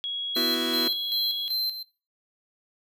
sine tone, 3322 Hz, G#7, in tune, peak -28 dBFS, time 0.04-1.48 s, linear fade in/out 0 ms
square tone with tremolo, 4108 Hz, C8, 33 cents flat, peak -26 dBFS, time 0.35-1.83 s, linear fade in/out 5 ms, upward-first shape square, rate 2.6 Hz, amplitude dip 65%
sawtooth chord, B suspended fourth, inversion none, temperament just, 246.9 / 329.3 / 370.4 Hz, B3 / E4 / F#4, 0 / -2 / +2 cents, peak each -27 dBFS, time 0.36-0.88 s, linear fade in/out 5 ms
effects noise-tail reverb RT60 0.3 s tail -17 dB re dry

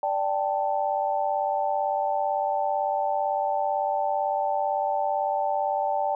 sine chord, D suspended fourth, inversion none, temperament just, 587.3 / 783.1 / 881 Hz, D5 / G5 / A5, 0 / -2 / +2 cents, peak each -28 / -26 / -28 dBFS, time 0.03-6.15 s, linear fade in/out 2 ms, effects none

